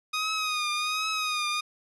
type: tone with vibrato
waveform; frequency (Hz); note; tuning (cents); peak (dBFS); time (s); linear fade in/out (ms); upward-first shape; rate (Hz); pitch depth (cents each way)
15% pulse; 1244.5; D#6; 0; -20; 0.13-1.61; 10; triangle; 1.3; 62
effects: resampled to 24000 Hz